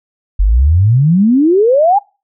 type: exponential sweep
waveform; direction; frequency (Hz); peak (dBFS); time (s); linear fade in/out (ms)
sine; up; 44 to 842; -6; 0.39-1.99; 10
effects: noise-tail reverb RT60 0.3 s tail -25 dB re dry